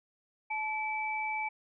sine tone pair together, 866 / 2310 Hz, A5 / D7, -28 / -29 cents, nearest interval octave + perfect fourth, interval 1699 cents, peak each -34 / -34 dBFS, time 0.5-1.49 s, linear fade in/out 10 ms, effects none

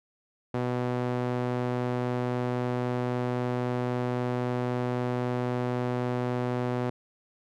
sawtooth tone with band-pass filter, 123.8 Hz, B2, 5 cents sharp, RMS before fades -29 dBFS, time 0.54-6.9 s, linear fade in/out 5 ms, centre 480 Hz, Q 0.58, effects none

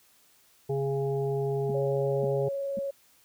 harmonic tone, 137.6 Hz, C#3, 12 cents flat, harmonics 1 / 3 / 5 / 6, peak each -30 / -28 / -40 / -42 dBFS, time 0.69-2.49 s, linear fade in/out 10 ms
sine tone bursts, 211 Hz, G#3, 28 cents sharp, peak -32 dBFS, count 3, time 1.69-2.79 s, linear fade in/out 2 ms, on 20 ms, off 520 ms
sine tone with vibrato, 554 Hz, C#5, 1 cent flat, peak -29 dBFS, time 1.74-2.91 s, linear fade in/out 10 ms, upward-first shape sine, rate 20 Hz, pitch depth 15 cents each way
effects white hiss -62 dBFS RMS until 3.24 s

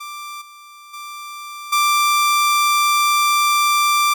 sawtooth tone with level steps, 1179 Hz, D6, 6 cents sharp, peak -26 / -36 / -27 / -10 dBFS, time 0-4.14 s, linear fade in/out 10 ms, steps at 0.41 / 0.93 / 1.72 s, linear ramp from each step 10 ms, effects none

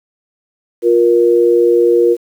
sine tone pair together, 352.6 / 472.4 Hz, F4 / A#4, +17 / +23 cents, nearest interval perfect fourth, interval 506 cents, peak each -10 dBFS, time 0.82-2.17 s, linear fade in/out 50 ms, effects 7-bit

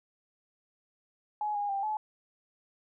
sine tone with pitch steps, 842 / 819 / 790 / 857 Hz, G#5 / G#5 / G5 / A5, +24 / -24 / +13 / -46 cents, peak -29 dBFS, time 1.41-1.97 s, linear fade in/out 2 ms, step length 140 ms, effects none

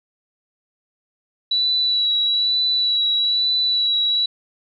sine tone with vibrato, 3934 Hz, B7, 7 cents flat, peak -16 dBFS, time 1.51-4.26 s, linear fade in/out 5 ms, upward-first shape sine, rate 1.1 Hz, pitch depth 21 cents each way, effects none

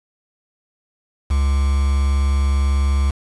triangle tone with quantisation, 69.3 Hz, C#2, in tune, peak -12 dBFS, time 1.3-3.11 s, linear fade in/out 10 ms, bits 5, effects resampled to 24000 Hz

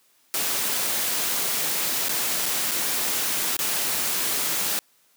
white noise with dropouts, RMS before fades -25 dBFS, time 0.34-4.79 s, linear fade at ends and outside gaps 0 ms, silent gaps 2.085-2.093 / 2.458-2.462 / 2.711-2.716 / 3.567-3.59 s, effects white hiss -62 dBFS RMS until 5.16 s + high-pass 150 Hz 12 dB/octave

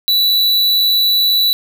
square tone, 3951 Hz, B7, in tune, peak -11 dBFS, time 0.08-1.53 s, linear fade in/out 0 ms, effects none

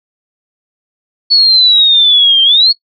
sine exponential two-way sweep, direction down then up, 4435 to 3136 to 4435 Hz, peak -4 dBFS, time 1.3-2.73 s, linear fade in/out 20 ms, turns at 2.43 s, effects noise-tail reverb RT60 0.1 s tail -22 dB re dry

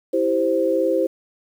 sine chord, C major, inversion first, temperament equal, 329.6 / 392 / 523.3 Hz, E4 / G4 / C5, 0 / 0 / 0 cents, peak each -22 / -23 / -19 dBFS, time 0.13-1.07 s, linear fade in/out 10 ms, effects 8-bit

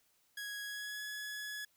sawtooth tone with pitch glide, 1661.2 to 1692.2 Hz, G#6 to G#6, 0 to +32 cents, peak -37 dBFS, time 0.37-1.65 s, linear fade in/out 5 ms, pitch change +32 cents, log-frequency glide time 0.63-1.02 s, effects white hiss -73 dBFS RMS until 1.76 s

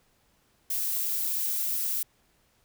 violet noise, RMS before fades -29 dBFS, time 0.7-2.03 s, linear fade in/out 5 ms, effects pink hiss -67 dBFS RMS until 2.64 s

